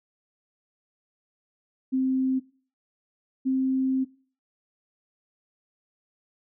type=tone pair in turn; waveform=sine; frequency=261.6 / 262.9 Hz; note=C4 / C4; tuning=0 / +8 cents; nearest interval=unison; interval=8 cents; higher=second; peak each=-21 dBFS; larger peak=neither; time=1.92-2.4 / 3.45-4.05 s; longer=second; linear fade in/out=20 ms; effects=noise-tail reverb RT60 0.4 s tail -19 dB re dry